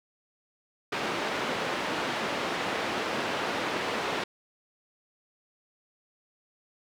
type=band-pass noise; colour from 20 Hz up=pink; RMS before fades=-31 dBFS; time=0.92-4.24 s; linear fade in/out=5 ms; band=290 to 3100 Hz; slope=12 dB/octave; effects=none